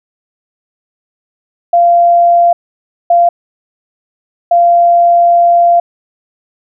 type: tone bursts at uneven times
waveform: sine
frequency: 691 Hz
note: F5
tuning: 19 cents flat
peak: -4 dBFS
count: 3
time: 1.73-2.53 / 3.1-3.29 / 4.51-5.8 s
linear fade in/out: 5 ms
effects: none